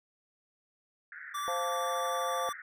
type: band-pass noise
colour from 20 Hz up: pink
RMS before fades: -46 dBFS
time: 1.12-2.62 s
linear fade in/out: 2 ms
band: 1400 to 2000 Hz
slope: 96 dB/octave
type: tone with vibrato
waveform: square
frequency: 1163 Hz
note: D6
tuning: 17 cents flat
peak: -34 dBFS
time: 1.34-2.53 s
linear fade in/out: 10 ms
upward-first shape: triangle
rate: 13 Hz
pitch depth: 11 cents each way
type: chord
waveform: sine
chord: F major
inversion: second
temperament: equal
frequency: 523.3 / 698.5 / 880 Hz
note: C5 / F5 / A5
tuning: 0 / 0 / 0 cents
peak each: -35 / -36 / -39 dBFS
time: 1.48-2.49 s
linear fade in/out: 0 ms
effects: none